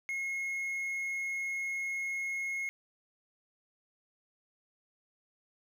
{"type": "tone", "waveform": "triangle", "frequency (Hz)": 2163, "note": "C#7", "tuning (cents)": -43, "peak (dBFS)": -31, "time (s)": [0.09, 2.69], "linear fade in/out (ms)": 0, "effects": []}